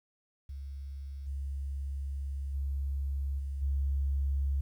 sine tone with level steps, 69 Hz, C#2, 7 cents flat, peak -38 / -33 / -30 / -33 / -27 dBFS, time 0.49-4.61 s, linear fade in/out 5 ms, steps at 1.26 / 2.53 / 3.38 / 3.61 s, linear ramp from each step 20 ms, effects 11-bit

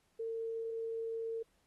sine tone, 453.5 Hz, A#4, 48 cents flat, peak -36 dBFS, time 0.19-1.43 s, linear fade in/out 10 ms, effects pink hiss -75 dBFS RMS until 1.66 s + AAC 32 kbps

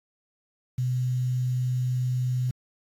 sine tone with quantisation, 126.2 Hz, B2, 38 cents sharp, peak -23 dBFS, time 0.78-2.51 s, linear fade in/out 5 ms, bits 8, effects AAC 64 kbps

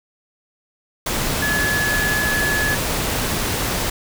sine tone in noise, 1705 Hz, G#6, 45 cents sharp, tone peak -19 dBFS, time 1.42-2.75 s, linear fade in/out 5 ms, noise pink, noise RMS -22 dBFS, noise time 1.06-3.9 s, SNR 0 dB, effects none

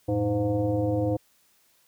sine tone with frequency modulation, 312 Hz, D#4, 5 cents sharp, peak -22 dBFS, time 0.08-1.17 s, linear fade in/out 10 ms, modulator 201 Hz, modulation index 1.4, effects white hiss -64 dBFS RMS until 1.87 s

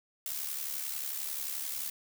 blue noise with amplitude modulation, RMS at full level -34 dBFS, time 0.26-1.9 s, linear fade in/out 2 ms, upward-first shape sine, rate 71.3 Hz, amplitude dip 60%, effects none

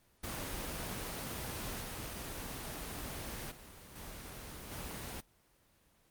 pink noise with level steps, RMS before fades -40 / -42 / -53 / -47 / -43 dBFS, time 0.23-5.21 s, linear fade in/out 10 ms, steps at 1.8 / 3.5 / 3.95 / 4.7 s, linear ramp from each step 20 ms, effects pink hiss -69 dBFS RMS until 6.1 s + Opus 24 kbps

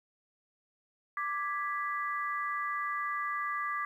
sine chord, G# diminished, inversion second, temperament equal, 1174.7 / 1661.2 / 1975.5 Hz, D6 / G#6 / B6, 0 / 0 / 0 cents, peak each -33 / -39 / -38 dBFS, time 1.17-3.85 s, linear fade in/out 2 ms, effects 11-bit

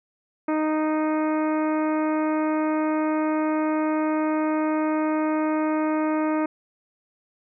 harmonic tone, 309.8 Hz, D#4, 7 cents flat, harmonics 1 / 2 / 3 / 4 / 5 / 6 / 7 / 8, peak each -22 / -28 / -31 / -33 / -39 / -43 / -41 / -45 dBFS, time 0.48-6.46 s, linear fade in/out 5 ms, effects none

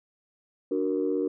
sine chord, D augmented, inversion none, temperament equal, 293.7 / 370 / 466.2 Hz, D4 / F#4 / A#4, 0 / 0 / 0 cents, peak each -28 dBFS, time 0.71-1.28 s, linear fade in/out 5 ms, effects tanh soft clip ceiling -16 dBFS

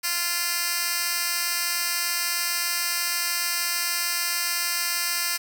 10% pulse tone with high-pass filter, 346.6 Hz, F4, 13 cents flat, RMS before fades -26 dBFS, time 0.03-5.38 s, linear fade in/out 20 ms, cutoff 3100 Hz, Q 0.52, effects 8-bit

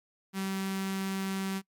sawtooth tone with notch filter, 192.7 Hz, G3, 29 cents flat, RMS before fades -33 dBFS, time 0.33-1.62 s, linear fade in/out 50 ms, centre 540 Hz, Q 1.1, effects noise-tail reverb RT60 0.1 s tail -23 dB re dry + MP3 96 kbps

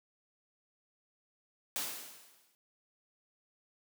white noise with exponential decay, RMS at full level -34 dBFS, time 1.76-2.55 s, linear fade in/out 0 ms, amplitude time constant 170 ms, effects high-pass 200 Hz 12 dB/octave

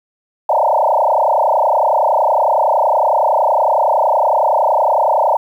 sine tone with frequency modulation, 759 Hz, F#5, 44 cents sharp, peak -10 dBFS, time 0.49-5.37 s, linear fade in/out 5 ms, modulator 30.8 Hz, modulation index 6.2, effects 8-bit

